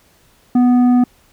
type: tone with tanh clipping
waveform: sine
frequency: 246.9 Hz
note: B3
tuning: in tune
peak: -10 dBFS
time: 0.55-1.04 s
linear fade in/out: 5 ms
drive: 8 dB
effects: pink hiss -53 dBFS RMS until 1.32 s